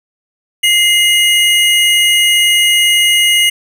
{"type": "tone pair together", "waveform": "square", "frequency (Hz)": [2087, 2887], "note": ["C7", "F#7"], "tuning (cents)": [-5, -43], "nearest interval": "tritone", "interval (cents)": 562, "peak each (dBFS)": [-13, -10], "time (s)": [0.63, 3.5], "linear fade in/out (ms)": 10, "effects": []}